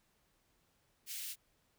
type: high-pass noise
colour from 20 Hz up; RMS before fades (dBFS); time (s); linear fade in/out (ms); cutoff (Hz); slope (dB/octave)
white; -43; 1.06-1.36; 50; 2100; 24
effects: pink hiss -75 dBFS RMS until 1.78 s